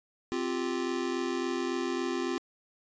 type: chord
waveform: square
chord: C suspended fourth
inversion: none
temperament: just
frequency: 261.6 / 348.8 / 392.4 Hz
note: C4 / F4 / G4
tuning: 0 / -2 / +2 cents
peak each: -35 / -33 / -37 dBFS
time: 0.32-2.38 s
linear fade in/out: 0 ms
effects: resampled to 16000 Hz